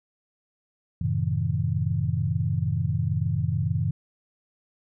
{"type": "chord", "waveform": "sine", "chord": "F# diminished seventh", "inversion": "none", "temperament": "just", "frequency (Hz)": [92.5, 111, 133.2, 159.84], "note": ["F#2", "A2", "C3", "Eb3"], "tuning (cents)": [0, 16, 31, 47], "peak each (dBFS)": -28, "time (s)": [1.01, 3.91], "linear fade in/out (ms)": 5, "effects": []}